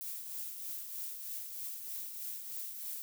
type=noise with tremolo; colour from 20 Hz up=violet; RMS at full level=-40 dBFS; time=0.01-3.02 s; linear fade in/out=0 ms; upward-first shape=triangle; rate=3.2 Hz; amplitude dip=50%; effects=none